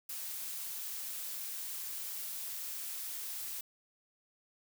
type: noise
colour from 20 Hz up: blue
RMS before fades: -41 dBFS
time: 0.09-3.61 s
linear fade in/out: 5 ms
effects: none